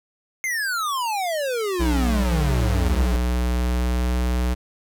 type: exponential sweep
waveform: square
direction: down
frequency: 2142 to 55.5 Hz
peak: -23 dBFS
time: 0.44-3.16 s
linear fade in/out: 0 ms
type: tone with pitch glide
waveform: square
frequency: 60.9 to 61.5 Hz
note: B1 to B1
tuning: -24 to -7 cents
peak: -20 dBFS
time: 1.79-4.55 s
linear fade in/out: 20 ms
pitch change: +17 cents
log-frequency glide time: 3.12-4.32 s
effects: none